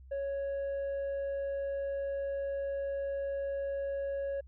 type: tone with tanh clipping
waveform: sine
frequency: 554.4 Hz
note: C#5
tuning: in tune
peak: -33 dBFS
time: 0.11-4.41 s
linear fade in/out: 10 ms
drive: 3 dB
effects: added 65 Hz sine -50 dBFS peak until 4.47 s